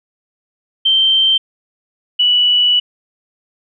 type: tone pair in turn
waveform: sine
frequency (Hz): 3128 / 2952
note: G7 / F#7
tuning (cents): -4 / -5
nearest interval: minor second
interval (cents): 101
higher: first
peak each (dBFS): -9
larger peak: neither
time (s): 0.85-1.38 / 2.19-2.8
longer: second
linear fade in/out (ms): 10
effects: none